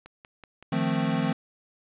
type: click train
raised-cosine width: 0.3 ms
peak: -29 dBFS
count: 4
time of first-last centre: 0.06-0.626 s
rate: 5.3 Hz
type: chord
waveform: square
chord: F dominant seventh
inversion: third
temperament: equal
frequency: 155.56 / 174.61 / 220 / 261.6 Hz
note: Eb3 / F3 / A3 / C4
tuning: 0 / 0 / 0 / 0 cents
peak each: -30 dBFS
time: 0.72-1.33 s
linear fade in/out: 5 ms
effects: resampled to 8000 Hz + 9-bit